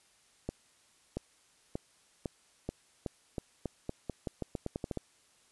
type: accelerating click train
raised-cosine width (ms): 2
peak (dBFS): -21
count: 18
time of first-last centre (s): 0.49-4.973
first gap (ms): 680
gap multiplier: 0.86
effects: white hiss -66 dBFS RMS until 5.51 s + resampled to 24000 Hz